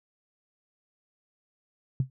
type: tone with exponential decay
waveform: sine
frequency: 130.81 Hz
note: C3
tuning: in tune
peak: -18 dBFS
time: 2-2.1 s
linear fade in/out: 2 ms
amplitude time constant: 21 ms
effects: none